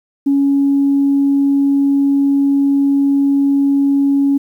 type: tone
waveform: sine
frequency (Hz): 278.8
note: C#4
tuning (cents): +10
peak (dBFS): -9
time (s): 0.26-4.38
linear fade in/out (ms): 10
effects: tanh soft clip ceiling -5 dBFS + 8-bit